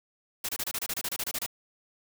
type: noise bursts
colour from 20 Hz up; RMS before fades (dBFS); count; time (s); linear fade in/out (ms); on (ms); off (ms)
white; -32; 14; 0.44-1.463; 5; 48; 27
effects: none